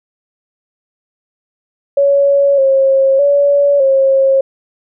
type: tone with pitch steps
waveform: sine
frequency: 561 / 539 / 569 / 539 Hz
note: C#5 / C#5 / C#5 / C#5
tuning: +21 / -49 / +45 / -49 cents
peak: -7 dBFS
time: 1.97-4.41 s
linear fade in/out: 5 ms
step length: 610 ms
effects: none